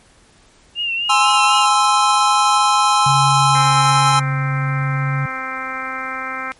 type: tone with vibrato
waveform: sine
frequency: 2778 Hz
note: F7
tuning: 10 cents flat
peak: -18 dBFS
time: 0.75-1.67 s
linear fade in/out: 50 ms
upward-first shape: triangle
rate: 4 Hz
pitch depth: 63 cents each way
type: chord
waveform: square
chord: Ab augmented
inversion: none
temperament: equal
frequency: 830.6 / 1046.5 / 1318.5 Hz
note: Ab5 / C6 / E6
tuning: 0 / 0 / 0 cents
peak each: -17 dBFS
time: 1.09-4.2 s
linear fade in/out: 10 ms
type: tone with pitch glide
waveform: sine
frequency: 138.4 to 139.2 Hz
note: C#3 to C#3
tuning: -2 to +8 cents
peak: -17 dBFS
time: 3.06-5.26 s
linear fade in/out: 5 ms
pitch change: +10 cents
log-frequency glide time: 3.73-5.06 s
type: harmonic tone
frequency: 261.6 Hz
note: C4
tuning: in tune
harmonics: 1 / 2 / 3 / 4 / 5 / 6 / 7 / 8 / 9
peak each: -36 / -36 / -34 / -32 / -27 / -30 / -35 / -30 / -34 dBFS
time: 3.55-6.52 s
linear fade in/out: 0 ms
effects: pink hiss -51 dBFS RMS until 6.59 s + MP3 48 kbps